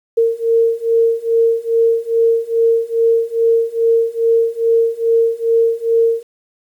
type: beating tone pair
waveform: sine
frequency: 457.2 / 459.6 Hz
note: A#4 / A#4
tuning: -34 / -25 cents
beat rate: 2.4 Hz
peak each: -15 / -14 dBFS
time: 0.17-6.23 s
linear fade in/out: 10 ms
effects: 8-bit